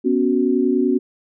sine chord, B suspended second, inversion none, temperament equal, 246.9 / 277.2 / 370 Hz, B3 / C#4 / F#4, 0 / 0 / 0 cents, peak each -19 dBFS, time 0.04-0.99 s, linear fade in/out 20 ms, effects none

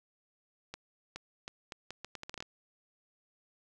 accelerating click train, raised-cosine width 0.2 ms, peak -24 dBFS, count 13, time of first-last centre 0.74-2.425 s, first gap 420 ms, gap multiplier 0.76, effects none

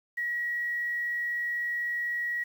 sine tone with quantisation, 1912 Hz, A#6, 43 cents sharp, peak -28 dBFS, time 0.17-2.44 s, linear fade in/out 10 ms, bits 9, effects none

